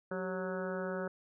harmonic tone with a mistuned harmonic, 184.6 Hz, F#3, 4 cents flat, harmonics 1 / 2 / 3 / 4 / 5 / 6 / 7 / 8 / 9, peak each -40 / -40 / -39 / -52 / -49 / -53 / -47 / -45 / -52 dBFS, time 0.11-1.08 s, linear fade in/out 5 ms, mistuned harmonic 2, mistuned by +68 cents, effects none

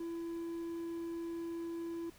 triangle tone, 335.4 Hz, E4, 30 cents sharp, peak -36 dBFS, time 0-2.1 s, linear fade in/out 5 ms, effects pink hiss -61 dBFS RMS until 2.18 s

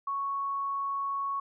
sine tone, 1108.7 Hz, C#6, in tune, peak -29 dBFS, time 0.07-1.4 s, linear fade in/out 5 ms, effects none

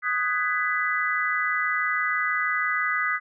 sine chord, G# minor seventh, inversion second, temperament just, 1245.9 / 1495.1 / 1661.2 / 1993.5 Hz, D#6 / F#6 / G#6 / B6, +2 / +18 / 0 / +16 cents, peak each -27 / -29 / -31 / -26 dBFS, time 0.02-3.2 s, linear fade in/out 50 ms, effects none

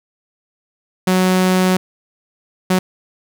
sawtooth tone bursts at uneven times, 185 Hz, F#3, in tune, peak -8 dBFS, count 2, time 1.07-1.77 / 2.7-2.79 s, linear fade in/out 5 ms, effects none

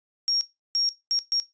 sine tone bursts at uneven times, 5570 Hz, F8, 5 cents flat, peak -21 dBFS, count 4, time 0.28-0.41 / 0.75-0.89 / 1.11-1.19 / 1.32-1.4 s, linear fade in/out 0 ms, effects noise-tail reverb RT60 0.2 s tail -17 dB re dry + resampled to 16000 Hz

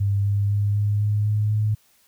sine tone with pitch steps, 100 / 101.1 / 102.22 / 103.35 / 104.49 / 105.64 / 106.81 Hz, G2 / G#2 / G#2 / G#2 / G#2 / G#2 / G#2, +35 / -46 / -27 / -8 / +11 / +30 / +49 cents, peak -18 dBFS, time 0-1.75 s, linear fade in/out 10 ms, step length 250 ms, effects white hiss -60 dBFS RMS until 2.07 s

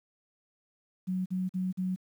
sine tone bursts, 185 Hz, F#3, in tune, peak -28 dBFS, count 4, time 1.07-1.962 s, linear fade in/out 20 ms, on 190 ms, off 44 ms, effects 10-bit

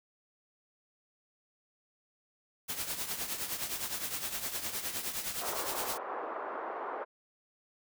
white noise with tremolo, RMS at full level -34 dBFS, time 2.68-5.98 s, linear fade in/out 20 ms, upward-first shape triangle, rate 9.7 Hz, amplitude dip 70%
white band-pass noise, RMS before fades -39 dBFS, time 5.41-7.05 s, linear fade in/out 20 ms, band 370 to 1200 Hz, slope 24 dB/octave
effects none

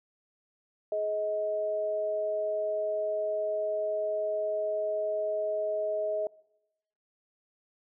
sine tone pair together, 421.8 / 631.4 Hz, G#4 / D#5, +27 / +25 cents, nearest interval perfect fifth, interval 698 cents, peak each -35 / -28 dBFS, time 0.92-6.27 s, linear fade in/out 2 ms, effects noise-tail reverb RT60 0.9 s tail -24 dB re dry

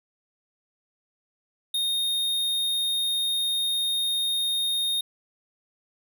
square tone, 3697 Hz, A#7, 15 cents flat, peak -24 dBFS, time 1.74-5.01 s, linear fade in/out 5 ms, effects none

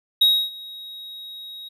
triangle tone with ADSR envelope, 3792 Hz, A#7, 29 cents sharp, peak -10 dBFS, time 0.21-1.69 s, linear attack 8 ms, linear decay 280 ms, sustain -23 dB, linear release 14 ms, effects none

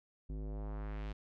square tone with low-pass filter sweep, 52 Hz, G#1, 3 cents sharp, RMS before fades -41 dBFS, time 0.29-1.13 s, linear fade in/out 10 ms, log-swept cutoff 280 to 3800 Hz, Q 1.2, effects none

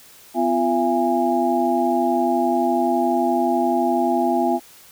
sine tone cluster, 252.9 / 344.6 / 678 / 823 Hz, B3 / F4 / E5 / G#5, +41 / -23 / +49 / -16 cents, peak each -22 dBFS, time 0.34-4.6 s, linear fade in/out 50 ms, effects white hiss -47 dBFS RMS until 4.91 s

